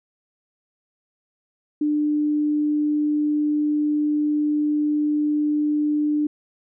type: tone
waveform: sine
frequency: 298.5 Hz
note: D4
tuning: 28 cents sharp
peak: -18 dBFS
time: 1.81-6.27 s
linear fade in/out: 5 ms
effects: none